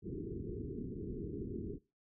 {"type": "low-pass noise", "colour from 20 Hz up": "white", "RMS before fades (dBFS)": -42, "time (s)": [0.02, 1.79], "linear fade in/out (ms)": 50, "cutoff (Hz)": 430, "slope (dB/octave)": 96, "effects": ["noise-tail reverb RT60 0.3 s tail -22 dB re dry"]}